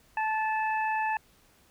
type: harmonic tone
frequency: 872 Hz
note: A5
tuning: 16 cents flat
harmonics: 1 / 2 / 3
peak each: -27 / -33 / -37 dBFS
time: 0.17-1.17 s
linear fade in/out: 2 ms
effects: pink hiss -62 dBFS RMS until 1.7 s